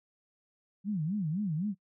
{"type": "tone with vibrato", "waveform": "sine", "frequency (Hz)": 179.2, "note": "F3", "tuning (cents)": 45, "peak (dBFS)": -29, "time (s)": [0.84, 1.75], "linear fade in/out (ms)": 50, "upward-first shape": "sine", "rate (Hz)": 3.9, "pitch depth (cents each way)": 300, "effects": ["noise-tail reverb RT60 0.1 s tail -25 dB re dry"]}